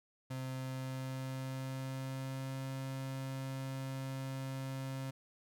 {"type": "tone with pitch glide", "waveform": "35% pulse", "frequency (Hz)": [130.6, 133.58], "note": ["C3", "C3"], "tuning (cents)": [-3, 36], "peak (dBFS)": -37, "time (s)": [0.3, 5.11], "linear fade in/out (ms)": 10, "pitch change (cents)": 39, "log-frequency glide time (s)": [0.56, 2.62], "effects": []}